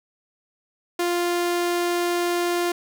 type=tone; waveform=sawtooth; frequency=349.2 Hz; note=F4; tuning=in tune; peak=-17 dBFS; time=0.99-2.72 s; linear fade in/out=5 ms; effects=9-bit